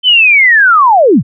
sine linear sweep, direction down, 3099 to 87.31 Hz, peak -3 dBFS, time 0.03-1.23 s, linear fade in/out 50 ms, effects none

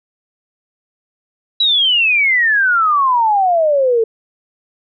sine exponential sweep, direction down, 3951 to 439.8 Hz, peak -10 dBFS, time 1.6-4.04 s, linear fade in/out 5 ms, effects none

